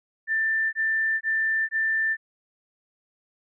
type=tone bursts; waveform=sine; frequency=1779 Hz; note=A6; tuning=19 cents sharp; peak=-21 dBFS; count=4; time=0.27-2.17 s; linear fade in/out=50 ms; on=460 ms; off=20 ms; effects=none